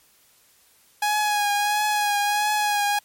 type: tone with vibrato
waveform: sawtooth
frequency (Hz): 830.6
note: G#5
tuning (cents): 0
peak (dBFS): -16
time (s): 1.02-2.99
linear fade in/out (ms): 5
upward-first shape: triangle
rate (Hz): 1.5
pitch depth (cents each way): 33
effects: white hiss -58 dBFS RMS until 3.04 s + MP3 64 kbps